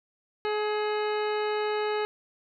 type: harmonic tone with a mistuned harmonic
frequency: 423.2 Hz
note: G#4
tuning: 33 cents sharp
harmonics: 1 / 2 / 3 / 4 / 5 / 6 / 7 / 9 / 10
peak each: -27 / -33 / -37 / -39 / -41 / -43 / -44 / -46 / -47 dBFS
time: 0.45-2.05 s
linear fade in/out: 0 ms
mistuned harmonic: 4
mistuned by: -25 cents
effects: none